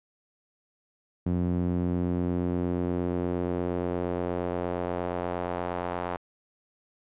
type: tone with band-pass filter sweep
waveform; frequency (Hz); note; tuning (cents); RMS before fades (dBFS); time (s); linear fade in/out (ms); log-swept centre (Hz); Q
sawtooth; 88.5; F2; +23; -29; 1.26-6.17; 5; 200 to 840; 1.3
effects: resampled to 8000 Hz